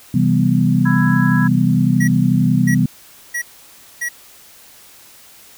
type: chord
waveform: sine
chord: C major seventh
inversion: none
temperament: equal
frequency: 130.81 / 164.81 / 196 / 246.9 Hz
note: C3 / E3 / G3 / B3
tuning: 0 / 0 / 0 / 0 cents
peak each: -17 dBFS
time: 0.14-2.86 s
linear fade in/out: 5 ms
type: harmonic tone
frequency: 331.9 Hz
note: E4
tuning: 12 cents sharp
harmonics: 3 / 4 / 5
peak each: -25 / -29 / -21 dBFS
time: 0.85-1.48 s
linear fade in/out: 10 ms
type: tone bursts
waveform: square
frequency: 1923 Hz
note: B6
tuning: 47 cents flat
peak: -20 dBFS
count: 4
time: 2-4.09 s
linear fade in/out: 10 ms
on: 80 ms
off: 590 ms
effects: white hiss -44 dBFS RMS until 5.57 s